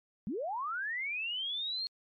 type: linear sweep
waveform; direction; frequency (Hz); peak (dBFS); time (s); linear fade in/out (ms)
sine; up; 174.61 to 4313; -33; 0.27-1.87; 0
effects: MP3 64 kbps